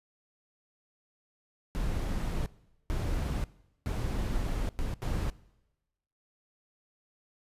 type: noise bursts at uneven times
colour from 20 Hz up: brown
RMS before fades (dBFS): -31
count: 5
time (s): 1.75-2.46 / 2.9-3.44 / 3.86-4.69 / 4.79-4.94 / 5.02-5.3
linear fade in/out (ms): 0
effects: noise-tail reverb RT60 1.0 s tail -21 dB re dry + resampled to 32000 Hz